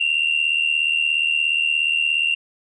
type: tone pair together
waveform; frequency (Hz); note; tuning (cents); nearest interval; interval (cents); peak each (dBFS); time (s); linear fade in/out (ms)
sine; 2724 / 2801; F7 / F7; -44 / +4; unison; 48; -19; 0-2.35; 10
effects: tanh soft clip ceiling -11 dBFS